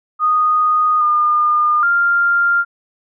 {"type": "tone with pitch steps", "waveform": "sine", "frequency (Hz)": [1238, 1212, 1395], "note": ["D#6", "D#6", "F6"], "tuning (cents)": [-9, -46, -2], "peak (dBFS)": -11, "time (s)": [0.19, 2.65], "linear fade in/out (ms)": 50, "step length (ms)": 820, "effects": []}